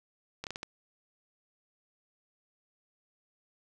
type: slowing click train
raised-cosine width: 0.2 ms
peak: -20 dBFS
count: 5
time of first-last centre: 0.44-0.631 s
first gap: 28 ms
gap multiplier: 1.37
effects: none